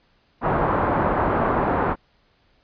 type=low-pass noise; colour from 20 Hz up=white; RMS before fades=-21 dBFS; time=0.41-1.96 s; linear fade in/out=50 ms; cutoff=1200 Hz; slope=24 dB/octave; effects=pink hiss -62 dBFS RMS until 2.63 s + resampled to 11025 Hz